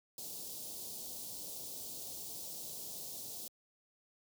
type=band-stop noise; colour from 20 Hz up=white; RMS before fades=-45 dBFS; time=0.18-3.48 s; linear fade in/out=2 ms; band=730 to 3900 Hz; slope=24 dB/octave; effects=high-pass 80 Hz 12 dB/octave